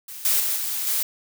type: noise with level steps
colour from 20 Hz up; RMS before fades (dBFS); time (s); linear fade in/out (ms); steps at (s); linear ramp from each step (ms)
blue; -37 / -20 / -24 / -27 / -23; 0.08-1.03; 5; 0.25 / 0.4 / 0.56 / 0.87; 2
effects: none